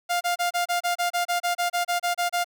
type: tone bursts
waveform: sawtooth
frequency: 702 Hz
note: F5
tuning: 9 cents sharp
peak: -18 dBFS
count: 16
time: 0.09-2.445 s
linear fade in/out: 20 ms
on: 120 ms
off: 29 ms
effects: none